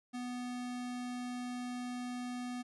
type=tone; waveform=square; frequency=246.9 Hz; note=B3; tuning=in tune; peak=-39 dBFS; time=0.13-2.63 s; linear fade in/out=20 ms; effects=resampled to 24000 Hz

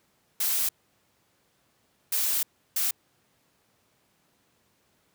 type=noise bursts at uneven times; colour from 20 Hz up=blue; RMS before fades=-26 dBFS; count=3; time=0.4-0.69 / 2.12-2.43 / 2.76-2.91 s; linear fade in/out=5 ms; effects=pink hiss -68 dBFS RMS until 5.14 s + high-pass 100 Hz 12 dB/octave

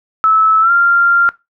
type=tone with pitch glide; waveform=sine; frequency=1304 to 1389.5 Hz; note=E6 to F6; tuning=-19 to -9 cents; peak=-7 dBFS; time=0.24-1.29 s; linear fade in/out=0 ms; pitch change=+110 cents; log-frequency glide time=0.61-0.71 s; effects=noise-tail reverb RT60 0.2 s tail -19 dB re dry

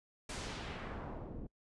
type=noise with low-pass filter sweep; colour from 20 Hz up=pink; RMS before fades=-44 dBFS; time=0.29-1.47 s; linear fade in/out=5 ms; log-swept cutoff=9500 to 310 Hz; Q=1; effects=noise-tail reverb RT60 0.1 s tail -26 dB re dry + resampled to 24000 Hz

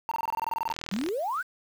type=tone bursts; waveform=triangle; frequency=912 Hz; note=A#5; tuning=38 cents flat; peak=-24 dBFS; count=14; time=0.09-0.725 s; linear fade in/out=0 ms; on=24 ms; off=23 ms
type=click train; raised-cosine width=0.2 ms; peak=-17 dBFS; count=17; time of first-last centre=0.69-1.088 s; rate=40.2 Hz
type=exponential sweep; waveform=sine; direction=up; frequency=174.61 to 1614 Hz; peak=-27 dBFS; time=0.91-1.43 s; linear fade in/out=20 ms
effects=8-bit

